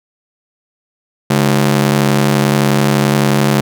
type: ring-modulated tone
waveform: sawtooth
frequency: 173.3 Hz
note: F3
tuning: 13 cents flat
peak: -3 dBFS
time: 1.3-3.61 s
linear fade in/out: 5 ms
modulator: 35.8 Hz
effects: none